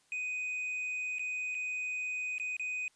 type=tone with dropouts; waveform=triangle; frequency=2497 Hz; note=D#7; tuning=6 cents sharp; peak=-32 dBFS; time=0.12-2.88 s; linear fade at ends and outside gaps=1 ms; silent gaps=1.185-1.194 / 1.546-1.55 / 2.382-2.398 / 2.567-2.596 s; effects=white hiss -69 dBFS RMS until 2.95 s + resampled to 22050 Hz